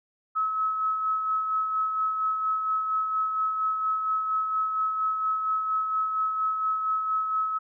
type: tone with tremolo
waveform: sine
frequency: 1289 Hz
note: E6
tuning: 39 cents flat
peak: -22 dBFS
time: 0.35-7.59 s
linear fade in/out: 20 ms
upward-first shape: sine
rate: 4.3 Hz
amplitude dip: 40%
effects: none